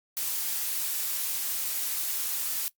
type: noise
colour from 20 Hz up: blue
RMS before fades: -30 dBFS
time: 0.17-2.68 s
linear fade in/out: 0 ms
effects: noise-tail reverb RT60 0.1 s tail -20 dB re dry + Opus 48 kbps